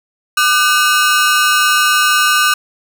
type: ring-modulated tone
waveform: sawtooth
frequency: 1356 Hz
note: E6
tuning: 49 cents sharp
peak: -3 dBFS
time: 0.37-2.54 s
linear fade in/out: 5 ms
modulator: 151 Hz
effects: none